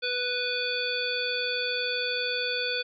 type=harmonic tone with a mistuned harmonic; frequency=493.9 Hz; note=B4; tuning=in tune; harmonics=1 / 3 / 5 / 7 / 9; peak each=-33 / -33 / -33 / -33 / -33 dBFS; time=0.02-2.83 s; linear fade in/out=20 ms; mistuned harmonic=9; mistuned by=+25 cents; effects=none